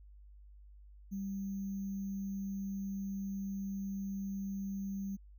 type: tone with sample-and-hold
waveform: sine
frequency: 196 Hz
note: G3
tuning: in tune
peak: -36 dBFS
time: 1.11-5.17 s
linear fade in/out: 20 ms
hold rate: 6300 Hz
effects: added 50 Hz sine -53 dBFS peak until 5.38 s